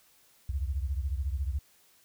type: beating tone pair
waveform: sine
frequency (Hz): 65.41 / 79.41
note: C2 / D#2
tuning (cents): 0 / +36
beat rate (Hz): 14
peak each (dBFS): -30 / -34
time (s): 0.49-1.59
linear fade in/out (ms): 5
effects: white hiss -63 dBFS RMS until 2.04 s